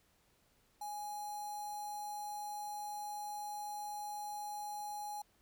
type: tone with notch filter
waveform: square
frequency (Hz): 832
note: G#5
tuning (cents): +3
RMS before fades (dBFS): -43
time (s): 0.81-5.22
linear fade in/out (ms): 5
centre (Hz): 2400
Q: 0.61
effects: pink hiss -72 dBFS RMS until 5.41 s